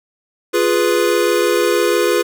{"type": "chord", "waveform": "square", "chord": "F diminished", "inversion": "none", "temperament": "equal", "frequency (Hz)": [349.2, 415.3, 493.9], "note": ["F4", "Ab4", "Cb5"], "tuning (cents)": [0, 0, 0], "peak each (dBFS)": -18, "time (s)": [0.53, 2.23], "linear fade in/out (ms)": 20, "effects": []}